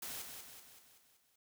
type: noise with echo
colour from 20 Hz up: white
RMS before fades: -44 dBFS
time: 0.02-0.22 s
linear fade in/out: 5 ms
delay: 190 ms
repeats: 6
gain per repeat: -5 dB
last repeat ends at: 1.36 s
effects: none